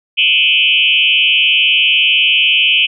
sine tone with frequency modulation, 2798 Hz, F7, 3 cents sharp, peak -8 dBFS, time 0.17-2.87 s, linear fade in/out 20 ms, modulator 148 Hz, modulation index 2.5, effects none

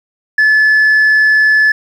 sine tone, 1728 Hz, A6, 32 cents flat, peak -4 dBFS, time 0.38-1.72 s, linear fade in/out 5 ms, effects tanh soft clip ceiling -5 dBFS + 7-bit

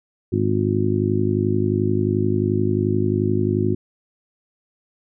harmonic tone, 51.4 Hz, G#1, 17 cents flat, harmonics 2 / 3 / 4 / 5 / 6 / 7, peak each -22 / -28 / -25 / -25 / -27 / -22 dBFS, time 0.32-3.75 s, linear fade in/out 10 ms, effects none

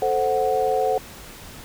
sine chord, F# diminished, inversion first, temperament equal, 440 / 523.3 / 740 Hz, A4 / C5 / F#5, 0 / 0 / 0 cents, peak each -23 / -23 / -22 dBFS, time 0.02-0.98 s, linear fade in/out 2 ms, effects pink hiss -41 dBFS RMS until 1.64 s

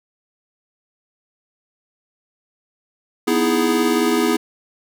square chord, E major seventh, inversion second, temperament equal, 246.9 / 311.1 / 329.6 / 415.3 Hz, B3 / D#4 / E4 / G#4, 0 / 0 / 0 / 0 cents, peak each -21 / -25 / -21 / -21 dBFS, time 3.27-4.37 s, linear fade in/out 10 ms, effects none

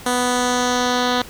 10% pulse tone with low-pass filter sweep, 247.5 Hz, B3, 4 cents sharp, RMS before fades -19 dBFS, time 0.06-1.22 s, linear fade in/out 2 ms, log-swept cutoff 10000 to 4100 Hz, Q 1.9, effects pink hiss -39 dBFS RMS until 1.29 s

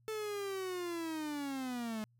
45% pulse linear sweep, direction down, 440 to 212.1 Hz, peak -37 dBFS, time 0.08-2.04 s, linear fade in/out 0 ms, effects added 119 Hz sine -66 dBFS peak until 2.19 s

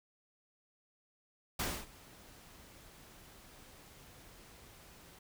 pink noise with ADSR envelope, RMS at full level -34 dBFS, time 1.59-5.19 s, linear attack 7 ms, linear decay 260 ms, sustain -23 dB, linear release 5 ms, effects none

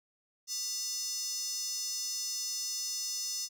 square tone with high-pass filter, 399.7 Hz, G4, 34 cents sharp, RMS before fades -36 dBFS, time 0.47-3.49 s, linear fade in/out 50 ms, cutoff 5600 Hz, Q 8.6, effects none

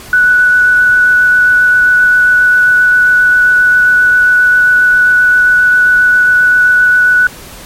sine tone with vibrato, 1480 Hz, F#6, in tune, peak -4 dBFS, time 0.13-7.27 s, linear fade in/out 2 ms, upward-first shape sine, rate 7.5 Hz, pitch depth 9 cents each way, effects pink hiss -31 dBFS RMS until 7.65 s + MP3 64 kbps

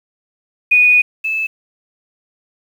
sine tone pair in turn, 2472 / 2619 Hz, D#7 / E7, -12 / -12 cents, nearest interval minor second, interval 100 cents, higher second, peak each -7 / -16 dBFS, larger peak first, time 0.71-1.02 / 1.24-1.47 s, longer first, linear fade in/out 10 ms, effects 7-bit

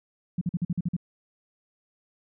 sine tone bursts, 174.61 Hz, F3, in tune, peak -23 dBFS, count 8, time 0.38-0.966 s, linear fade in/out 5 ms, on 33 ms, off 46 ms, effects none

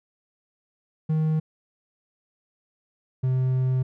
triangle tone pair in turn, 156.8 / 129.2 Hz, D#3 / C3, +14 / -21 cents, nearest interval minor third, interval 335 cents, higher first, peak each -18 dBFS, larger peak neither, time 1.09-1.4 / 3.23-3.83 s, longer second, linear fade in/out 10 ms, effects none

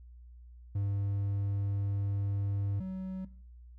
triangle tone pair in turn, 100 / 187.96 Hz, G2 / F#3, +35 / +28 cents, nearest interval major seventh, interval 1093 cents, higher second, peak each -27 / -33 dBFS, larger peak first, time 0.75-2.8 / 2.8-3.25 s, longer first, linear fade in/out 5 ms, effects noise-tail reverb RT60 0.5 s tail -19 dB re dry + added 60 Hz sine -49 dBFS peak until 3.78 s

